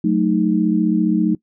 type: chord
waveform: sine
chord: D# diminished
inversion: first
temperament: equal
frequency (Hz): 185 / 220 / 311.1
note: F#3 / A3 / D#4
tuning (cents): 0 / 0 / 0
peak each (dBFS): -18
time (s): 0.04-1.35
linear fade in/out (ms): 5
effects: noise-tail reverb RT60 0.1 s tail -22 dB re dry